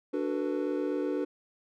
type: chord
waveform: triangle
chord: B minor seventh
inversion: first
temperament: equal with one note detuned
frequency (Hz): 293.7 / 370 / 445.9 / 493.9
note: D4 / F#4 / A4 / B4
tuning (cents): 0 / 0 / +23 / 0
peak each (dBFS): -30 / -32 / -34 / -33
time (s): 0.13-1.25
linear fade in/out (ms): 10
effects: none